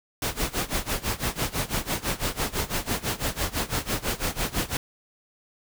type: noise with tremolo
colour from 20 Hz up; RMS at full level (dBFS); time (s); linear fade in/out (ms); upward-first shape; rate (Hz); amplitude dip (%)
pink; -25; 0.22-4.77; 2; sine; 6; 90
effects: none